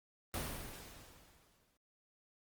pink noise with exponential decay, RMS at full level -38 dBFS, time 0.34-1.77 s, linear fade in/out 1 ms, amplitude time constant 310 ms, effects Opus 32 kbps

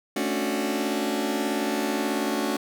sawtooth chord, D major seventh, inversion second, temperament just, 220.2 / 275.3 / 293.7 / 367.1 Hz, A3 / C#4 / D4 / F#4, +2 / -12 / 0 / -14 cents, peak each -26 dBFS, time 0.16-2.57 s, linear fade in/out 5 ms, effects none

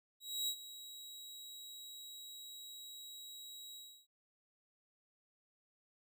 sawtooth tone with ADSR envelope, 3853 Hz, B7, 44 cents flat, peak -31 dBFS, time 0.2-4.07 s, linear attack 280 ms, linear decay 72 ms, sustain -15 dB, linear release 310 ms, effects none

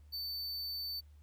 square tone, 4540 Hz, C#8, 41 cents sharp, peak -38 dBFS, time 0.12-1.01 s, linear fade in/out 20 ms, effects added 74 Hz sine -55 dBFS peak until 1.22 s + pink hiss -75 dBFS RMS until 1.22 s

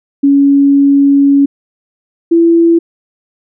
sine tone pair in turn, 279.9 / 335.2 Hz, C#4 / E4, +17 / +29 cents, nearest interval minor third, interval 312 cents, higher second, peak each -4 dBFS, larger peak neither, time 0.23-1.46 / 2.31-2.79 s, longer first, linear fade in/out 10 ms, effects none

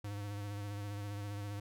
square tone with vibrato, 102.1 Hz, G#2, 29 cents flat, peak -40 dBFS, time 0.04-1.6 s, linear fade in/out 5 ms, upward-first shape sine, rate 15 Hz, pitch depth 30 cents each way, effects none

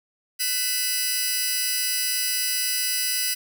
10% pulse tone cluster, 1505 / 2000 / 2603 / 2880 / 4922 Hz, F#6 / B6 / E7 / F#7 / D#8, +29 / +21 / -22 / -47 / -20 cents, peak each -27 / -20 / -24 / -26 / -18 dBFS, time 0.39-3.35 s, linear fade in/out 20 ms, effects none

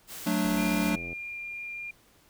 white noise, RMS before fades -41 dBFS, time 0.07-0.93 s, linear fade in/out 50 ms
square chord, D major, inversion first, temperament equal, 185 / 220 / 293.7 Hz, F#3 / A3 / D4, 0 / 0 / 0 cents, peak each -30 dBFS, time 0.26-0.96 s, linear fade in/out 10 ms
click train, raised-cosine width 2 ms, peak -29 dBFS, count 59, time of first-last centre 0.45-1.13 s, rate 85.3 Hz
sine tone, 2401 Hz, D7, 38 cents sharp, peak -35 dBFS, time 0.57-1.91 s, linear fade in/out 5 ms
effects pink hiss -61 dBFS RMS until 2.29 s

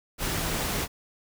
sine tone in noise, 164.81 Hz, E3, in tune, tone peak -37 dBFS, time 0.29-0.65 s, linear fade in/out 50 ms, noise pink, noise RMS -29 dBFS, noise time 0.18-0.88 s, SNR -11 dB, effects none

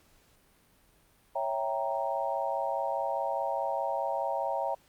sine chord, C# diminished seventh, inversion none, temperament equal, 554.4 / 659.3 / 784 / 932.3 Hz, C#5 / E5 / G5 / Bb5, 0 / 0 / 0 / 0 cents, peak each -34 dBFS, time 1.35-4.75 s, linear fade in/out 10 ms, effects pink hiss -64 dBFS RMS until 4.88 s + Opus 48 kbps

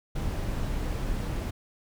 brown noise, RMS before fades -30 dBFS, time 0.15-1.51 s, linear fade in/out 10 ms, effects none

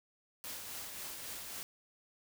white noise with tremolo, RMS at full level -43 dBFS, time 0.44-1.63 s, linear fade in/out 0 ms, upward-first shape triangle, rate 3.7 Hz, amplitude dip 35%, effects none

